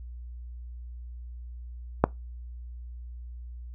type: click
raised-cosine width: 1 ms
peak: -3 dBFS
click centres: 2.04 s
effects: noise-tail reverb RT60 0.2 s tail -23 dB re dry + added 60 Hz sine -38 dBFS peak until 3.74 s